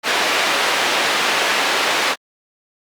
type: band-pass noise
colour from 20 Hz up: white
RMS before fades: -18 dBFS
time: 0.03-2.16 s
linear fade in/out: 50 ms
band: 360 to 2900 Hz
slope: 12 dB/octave
effects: Opus 48 kbps

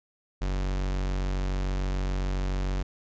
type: tone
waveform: 45% pulse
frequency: 47 Hz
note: F#1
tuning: 28 cents sharp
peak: -26 dBFS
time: 0.41-2.83 s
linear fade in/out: 10 ms
effects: resampled to 16000 Hz

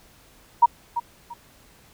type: tone with echo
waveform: sine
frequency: 945 Hz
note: A#5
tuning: 23 cents sharp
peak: -9 dBFS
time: 0.62-0.66 s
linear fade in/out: 10 ms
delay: 340 ms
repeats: 2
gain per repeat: -12 dB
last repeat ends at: 1.34 s
effects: pink hiss -54 dBFS RMS until 1.93 s

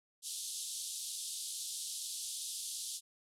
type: band-pass noise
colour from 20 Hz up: white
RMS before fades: -42 dBFS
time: 0.22-3.01 s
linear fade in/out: 50 ms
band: 3300 to 11000 Hz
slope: 48 dB/octave
effects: none

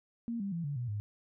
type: tone with pitch steps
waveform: sine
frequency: 233.1 / 198.29 / 168.68 / 143.49 / 122.06 / 103.83 Hz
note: A#3 / G3 / E3 / D3 / B2 / G#2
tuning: 0 / +20 / +40 / -40 / -20 / 0 cents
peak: -33 dBFS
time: 0.28-1 s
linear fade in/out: 0 ms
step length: 120 ms
effects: none

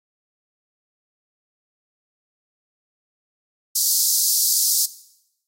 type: high-pass noise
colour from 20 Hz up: pink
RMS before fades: -19 dBFS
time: 3.75-4.86 s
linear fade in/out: 10 ms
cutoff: 4600 Hz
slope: 48 dB/octave
effects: noise-tail reverb RT60 0.8 s tail -17 dB re dry + AAC 48 kbps

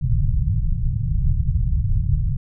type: low-pass noise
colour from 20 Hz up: pink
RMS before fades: -19 dBFS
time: 0.01-2.37 s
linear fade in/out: 10 ms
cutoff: 150 Hz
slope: 48 dB/octave
effects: none

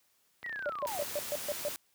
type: click train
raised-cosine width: 0.3 ms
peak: -30 dBFS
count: 24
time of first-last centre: 0.43-1.177 s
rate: 30.8 Hz
type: linear sweep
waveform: sine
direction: down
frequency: 1975.5 to 554.4 Hz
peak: -36 dBFS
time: 0.44-1.04 s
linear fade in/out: 5 ms
type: tone bursts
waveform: sine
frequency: 587.3 Hz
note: D5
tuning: in tune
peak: -30 dBFS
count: 7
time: 0.66-1.685 s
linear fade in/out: 0 ms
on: 35 ms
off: 130 ms
type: noise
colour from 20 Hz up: white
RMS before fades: -40 dBFS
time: 0.87-1.76 s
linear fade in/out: 0 ms
effects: white hiss -71 dBFS RMS until 1.94 s + high-pass 60 Hz 12 dB/octave

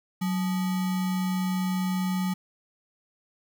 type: tone with sample-and-hold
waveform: sine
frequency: 185 Hz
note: F#3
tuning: in tune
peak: -24 dBFS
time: 0.21-2.34 s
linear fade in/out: 10 ms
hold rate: 1050 Hz
effects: none

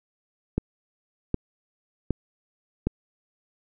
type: click train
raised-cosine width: 3 ms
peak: -10 dBFS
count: 4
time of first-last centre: 0.58-2.87 s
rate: 1.31 Hz
effects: none

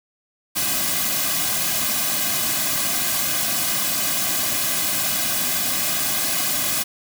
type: noise with comb filter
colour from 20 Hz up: white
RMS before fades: -22 dBFS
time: 0.55-6.84 s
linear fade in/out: 20 ms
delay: 2.2 ms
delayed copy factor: -0.9
effects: none

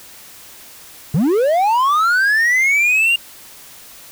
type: linear sweep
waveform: triangle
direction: up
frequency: 128.6 to 2820 Hz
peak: -10 dBFS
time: 1.14-3.16 s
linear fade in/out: 5 ms
effects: white hiss -40 dBFS RMS until 4.11 s

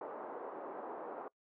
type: band-pass noise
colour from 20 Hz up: pink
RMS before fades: -45 dBFS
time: 0.01-1.28 s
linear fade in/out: 2 ms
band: 350 to 1100 Hz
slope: 24 dB/octave
effects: noise-tail reverb RT60 0.1 s tail -24 dB re dry

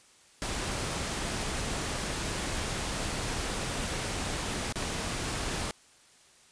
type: noise with dropouts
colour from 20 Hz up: pink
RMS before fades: -33 dBFS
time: 0.42-5.71 s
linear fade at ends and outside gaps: 0 ms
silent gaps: 4.724-4.757 s
effects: white hiss -59 dBFS RMS until 6.51 s + resampled to 22050 Hz

